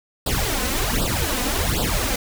pink noise with flanger, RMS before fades -22 dBFS, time 0.26-2.16 s, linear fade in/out 5 ms, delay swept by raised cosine 0.23 to 4.03 ms, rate 1.3 Hz, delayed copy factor +0.95, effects none

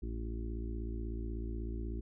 harmonic tone, 56.3 Hz, A1, 40 cents sharp, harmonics 1 / 2 / 4 / 5 / 6 / 7, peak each -37 / -46 / -47 / -50 / -47 / -52 dBFS, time 0.02-2.01 s, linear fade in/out 10 ms, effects none

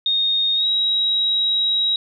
sine tone with pitch glide, 3700 to 3835 Hz, A#7 to A#7, -14 to +48 cents, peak -16 dBFS, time 0.06-1.96 s, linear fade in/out 2 ms, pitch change +62 cents, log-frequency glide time 0.55-0.66 s, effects none

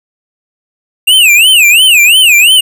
square tone with vibrato, 2700 Hz, E7, 41 cents sharp, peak -3 dBFS, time 1.07-2.61 s, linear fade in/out 10 ms, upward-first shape sine, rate 2.9 Hz, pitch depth 240 cents each way, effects none

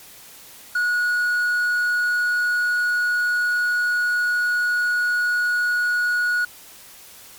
triangle tone, 1456 Hz, F#6, 28 cents flat, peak -16 dBFS, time 0.75-6.45 s, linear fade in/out 5 ms, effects white hiss -44 dBFS RMS until 7.38 s + MP3 96 kbps

